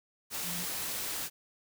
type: tone in noise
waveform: sine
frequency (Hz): 174.61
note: F3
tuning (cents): 0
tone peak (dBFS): -41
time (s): 0.43-0.67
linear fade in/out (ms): 50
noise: white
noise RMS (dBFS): -36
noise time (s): 0.3-1.3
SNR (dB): -8
effects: none